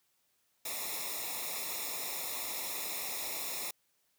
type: noise with comb filter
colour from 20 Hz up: white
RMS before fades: -38 dBFS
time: 0.65-3.71 s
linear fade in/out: 5 ms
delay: 0.65 ms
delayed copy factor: -0.9
effects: white hiss -75 dBFS RMS until 4.18 s + high-pass 60 Hz 12 dB/octave